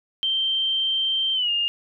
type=tone with pitch glide; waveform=sine; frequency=3136 to 2826 Hz; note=G7 to F7; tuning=0 to +20 cents; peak=-20 dBFS; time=0.23-1.68 s; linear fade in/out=0 ms; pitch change=-180 cents; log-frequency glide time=1.34-1.5 s; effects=none